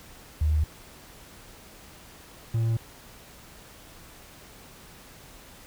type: tone pair in turn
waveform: sine / triangle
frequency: 76.5 / 113.83 Hz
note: D#2 / A#2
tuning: -29 / -41 cents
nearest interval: perfect fifth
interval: 688 cents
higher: second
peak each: -20 dBFS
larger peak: neither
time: 0.41-0.64 / 2.54-2.77 s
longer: neither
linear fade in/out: 5 ms
effects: pink hiss -49 dBFS RMS until 5.66 s